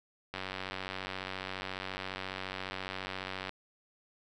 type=click train; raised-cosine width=0.3 ms; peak=-21 dBFS; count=299; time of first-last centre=0.34-3.493 s; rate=94.5 Hz; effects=none